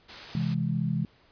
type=noise; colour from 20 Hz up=white; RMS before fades=-41 dBFS; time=0.08-0.55 s; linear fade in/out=20 ms
type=chord; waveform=sine; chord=C augmented; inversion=none; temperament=equal; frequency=130.81 / 164.81 / 207.7 Hz; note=C3 / E3 / G#3; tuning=0 / 0 / 0 cents; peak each=-30 / -28 / -31 dBFS; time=0.35-1.05 s; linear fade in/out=2 ms
effects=pink hiss -61 dBFS RMS until 1.31 s + resampled to 11025 Hz